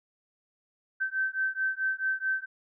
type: beating tone pair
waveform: sine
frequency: 1544 / 1548.6 Hz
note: G6 / G6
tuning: -27 / -22 cents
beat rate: 4.6 Hz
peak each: -30 dBFS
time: 1-2.46 s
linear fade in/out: 20 ms
effects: none